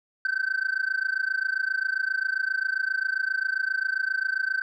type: tone with amplitude modulation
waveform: sine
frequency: 1540 Hz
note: G6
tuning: 31 cents flat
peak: -18 dBFS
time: 0.25-4.62 s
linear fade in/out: 2 ms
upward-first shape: sine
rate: 27.5 Hz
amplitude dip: 95%
effects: tanh soft clip ceiling -20 dBFS